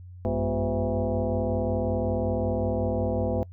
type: tone with frequency modulation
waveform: sine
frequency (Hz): 206.6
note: G#3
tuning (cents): -9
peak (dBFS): -23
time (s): 0.25-3.43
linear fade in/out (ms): 0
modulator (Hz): 151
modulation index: 3.2
effects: noise-tail reverb RT60 0.1 s tail -25 dB re dry + added 90 Hz sine -41 dBFS peak until 3.52 s